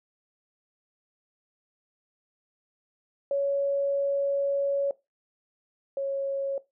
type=tone pair in turn; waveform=sine; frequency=559 / 550 Hz; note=C#5 / C#5; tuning=+14 / -14 cents; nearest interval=unison; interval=28 cents; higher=first; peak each=-23 / -26 dBFS; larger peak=first; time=3.31-4.91 / 5.97-6.58 s; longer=first; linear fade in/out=2 ms; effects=noise-tail reverb RT60 0.2 s tail -18 dB re dry